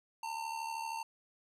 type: tone with amplitude modulation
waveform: square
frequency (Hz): 905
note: A5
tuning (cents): +48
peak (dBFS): -35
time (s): 0.23-1.03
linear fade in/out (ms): 5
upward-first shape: sine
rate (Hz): 72.9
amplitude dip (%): 65
effects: low-pass 11000 Hz 12 dB/octave